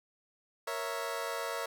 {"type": "chord", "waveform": "20% pulse", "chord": "A# diminished", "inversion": "none", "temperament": "equal", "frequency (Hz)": [466.2, 554.4, 659.3], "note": ["A#4", "C#5", "E5"], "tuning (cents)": [0, 0, 0], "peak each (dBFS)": -34, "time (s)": [0.67, 1.66], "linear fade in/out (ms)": 5, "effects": []}